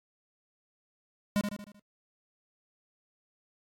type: tone with echo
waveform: square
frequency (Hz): 205.3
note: G#3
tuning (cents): -20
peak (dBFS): -25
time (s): 1.36-1.41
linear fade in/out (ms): 0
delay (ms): 77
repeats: 5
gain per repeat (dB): -6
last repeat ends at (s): 1.795
effects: AAC 64 kbps